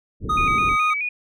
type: low-pass noise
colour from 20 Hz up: pink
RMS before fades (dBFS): -28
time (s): 0.2-0.77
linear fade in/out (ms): 50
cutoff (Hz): 440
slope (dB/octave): 48
type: tone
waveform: triangle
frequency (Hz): 1244.5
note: D#6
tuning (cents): 0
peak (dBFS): -16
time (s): 0.29-0.94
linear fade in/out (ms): 10
type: tone with vibrato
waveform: sine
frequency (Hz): 2369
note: D7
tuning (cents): +14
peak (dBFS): -22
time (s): 0.37-1.09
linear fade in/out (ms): 5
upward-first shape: square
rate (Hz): 4.7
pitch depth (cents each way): 63
effects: none